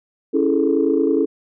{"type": "chord", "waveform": "sine", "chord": "A major seventh", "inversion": "first", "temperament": "equal with one note detuned", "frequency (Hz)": [277.2, 329.6, 410.5, 440], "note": ["C#4", "E4", "G#4", "A4"], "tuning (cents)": [0, 0, -20, 0], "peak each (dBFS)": [-19, -19, -22, -19], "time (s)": [0.33, 1.26], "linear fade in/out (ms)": 20, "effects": ["tanh soft clip ceiling -5 dBFS"]}